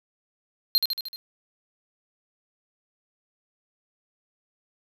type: tone with echo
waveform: square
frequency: 4186 Hz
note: C8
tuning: in tune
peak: -17 dBFS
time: 0.75-0.78 s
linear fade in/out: 0 ms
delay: 76 ms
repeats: 5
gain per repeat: -4 dB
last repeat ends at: 1.16 s
effects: 9-bit